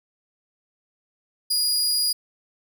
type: tone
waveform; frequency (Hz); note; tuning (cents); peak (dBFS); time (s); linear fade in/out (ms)
sawtooth; 4882; D#8; -34; -17; 1.5-2.13; 10
effects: none